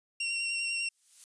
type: tone with vibrato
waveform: sawtooth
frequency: 2742 Hz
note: F7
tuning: 32 cents flat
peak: -27 dBFS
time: 0.2-0.89 s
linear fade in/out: 5 ms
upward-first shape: sine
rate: 10 Hz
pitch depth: 16 cents each way
type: noise with exponential growth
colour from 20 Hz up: violet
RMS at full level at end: -43 dBFS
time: 0.73-1.24 s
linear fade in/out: 0 ms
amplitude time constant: 110 ms
effects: resampled to 22050 Hz